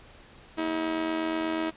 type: tone with amplitude modulation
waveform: sawtooth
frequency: 319.8 Hz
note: D#4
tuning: 48 cents sharp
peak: -20 dBFS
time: 0.57-1.71 s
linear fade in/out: 20 ms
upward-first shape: sine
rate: 88.3 Hz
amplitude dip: 65%
effects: pink hiss -52 dBFS RMS until 1.76 s + resampled to 8000 Hz